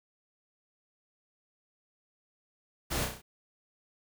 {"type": "noise with echo", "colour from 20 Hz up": "pink", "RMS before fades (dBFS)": -33, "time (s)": [2.9, 3.06], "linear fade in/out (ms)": 20, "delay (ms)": 32, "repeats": 5, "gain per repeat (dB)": -4, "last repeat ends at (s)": 3.22, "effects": []}